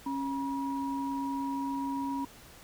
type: tone pair together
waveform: sine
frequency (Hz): 273.9 / 961.5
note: C#4 / B5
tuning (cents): -21 / -47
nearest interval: octave + minor seventh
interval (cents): 2174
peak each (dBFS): -32 / -35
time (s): 0.06-2.25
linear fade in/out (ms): 5
effects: pink hiss -53 dBFS RMS until 2.63 s